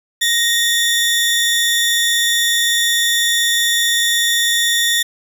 sawtooth tone pair together, 1864.7 / 3504 Hz, A#6 / A7, 0 / -8 cents, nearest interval major seventh, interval 1092 cents, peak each -13 dBFS, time 0.21-5.03 s, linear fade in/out 10 ms, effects none

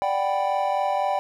triangle chord, G major seventh, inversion second, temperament equal, 587.3 / 740 / 784 / 987.8 Hz, D5 / F#5 / G5 / B5, 0 / 0 / 0 / 0 cents, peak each -25 / -27 / -22 / -28 dBFS, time 0.02-1.19 s, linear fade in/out 0 ms, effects none

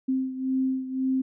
sine beating tone pair, 261.6 / 263.5 Hz, C4 / C4, 0 / +12 cents, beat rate 1.9 Hz, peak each -25 / -30 dBFS, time 0.08-1.22 s, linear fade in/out 10 ms, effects none

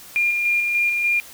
sine tone with tremolo, 2407 Hz, D7, 42 cents sharp, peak -16 dBFS, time 0.16-1.2 s, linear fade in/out 0 ms, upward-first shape square, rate 3.4 Hz, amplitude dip 30%, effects white hiss -42 dBFS RMS until 1.33 s

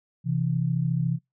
sine tone pair together, 130.81 / 164.81 Hz, C3 / E3, 0 / 0 cents, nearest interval major third, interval 400 cents, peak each -25 dBFS, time 0.24-1.19 s, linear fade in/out 50 ms, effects noise-tail reverb RT60 0.2 s tail -26 dB re dry

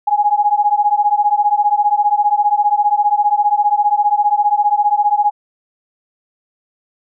sine beating tone pair, 822 / 837 Hz, G#5 / G#5, -18 / +13 cents, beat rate 15 Hz, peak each -14 dBFS, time 0.07-5.31 s, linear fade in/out 10 ms, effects none

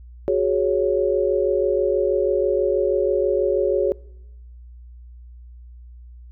sine chord, F# suspended second, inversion none, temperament just, 370 / 416.2 / 555 Hz, F#4 / G#4 / C#5, 0 / +4 / +2 cents, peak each -21 dBFS, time 0.28-3.92 s, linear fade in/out 0 ms, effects noise-tail reverb RT60 0.9 s tail -24 dB re dry + added 60 Hz sine -39 dBFS peak until 6.31 s

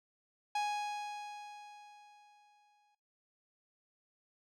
45% pulse tone with exponential decay, 830.6 Hz, G#5, in tune, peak -31 dBFS, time 0.55-2.95 s, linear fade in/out 5 ms, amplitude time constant 520 ms, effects noise-tail reverb RT60 0.4 s tail -20 dB re dry + low-pass 6000 Hz 12 dB/octave

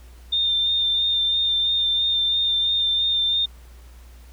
sine tone with vibrato, 3613 Hz, A7, 45 cents sharp, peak -18 dBFS, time 0.32-3.46 s, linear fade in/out 10 ms, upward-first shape sine, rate 3 Hz, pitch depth 19 cents each way, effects added 60 Hz sine -42 dBFS peak until 4.32 s + pink hiss -54 dBFS RMS until 4.32 s

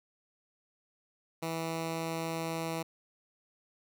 10% pulse tone, 163.7 Hz, E3, 12 cents flat, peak -25 dBFS, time 1.42-2.83 s, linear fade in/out 10 ms, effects none

